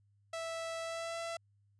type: tone with pitch glide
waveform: sawtooth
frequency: 658 to 669.1 Hz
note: E5 to E5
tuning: -3 to +26 cents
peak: -34 dBFS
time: 0.33-1.37 s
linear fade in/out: 5 ms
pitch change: +29 cents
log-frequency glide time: 0.82-1.19 s
effects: added 101 Hz sine -67 dBFS peak until 1.79 s + resampled to 22050 Hz